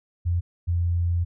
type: tone pair in turn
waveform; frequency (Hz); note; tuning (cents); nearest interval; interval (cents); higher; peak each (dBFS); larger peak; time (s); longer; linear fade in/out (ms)
sine; 86.8 / 86.34; F2 / F2; -10 / -19; unison; 9; first; -20; neither; 0.25-0.41 / 0.67-1.25; second; 20
effects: none